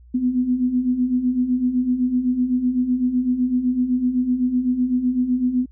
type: beating tone pair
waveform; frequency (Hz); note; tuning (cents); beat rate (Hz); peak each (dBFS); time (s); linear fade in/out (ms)
sine; 244.9 / 252.8; B3 / B3; -14 / +41; 7.9; -24 / -18; 0.14-5.66; 10
effects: added 60 Hz sine -44 dBFS peak until 5.71 s